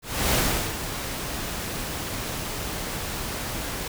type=noise with ADSR envelope; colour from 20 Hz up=pink; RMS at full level=-21 dBFS; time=0.02-3.88 s; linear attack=310 ms; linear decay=390 ms; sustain=-10 dB; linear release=4 ms; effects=none